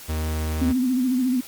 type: tone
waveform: 45% pulse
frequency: 78.2 Hz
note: D#2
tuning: 9 cents sharp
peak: -23 dBFS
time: 0.08-0.73 s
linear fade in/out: 20 ms
type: tone with vibrato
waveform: sine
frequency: 254.2 Hz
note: C4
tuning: 50 cents flat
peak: -18 dBFS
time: 0.61-1.41 s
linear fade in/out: 10 ms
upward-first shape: sine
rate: 14 Hz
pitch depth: 66 cents each way
effects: white hiss -41 dBFS RMS until 1.47 s + MP3 96 kbps